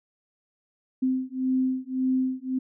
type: beating tone pair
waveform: sine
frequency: 258.2 / 260 Hz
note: C4 / C4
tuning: -23 / -11 cents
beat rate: 1.8 Hz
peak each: -26 dBFS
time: 1.02-2.59 s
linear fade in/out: 10 ms
effects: none